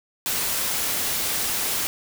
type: noise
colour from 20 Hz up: white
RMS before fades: -25 dBFS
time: 0.26-1.87 s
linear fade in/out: 0 ms
effects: none